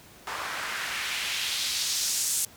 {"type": "noise with band-pass filter sweep", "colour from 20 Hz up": "white", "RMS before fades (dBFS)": -30, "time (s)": [0.27, 2.45], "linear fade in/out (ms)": 2, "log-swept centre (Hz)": [990, 8400], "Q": 1.4, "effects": ["pink hiss -51 dBFS RMS until 2.56 s", "high-pass 60 Hz 12 dB/octave"]}